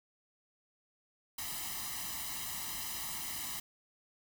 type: noise with comb filter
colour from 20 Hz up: white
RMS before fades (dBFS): -40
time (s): 1.38-3.6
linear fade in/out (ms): 5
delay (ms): 1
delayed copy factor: +0.85
effects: none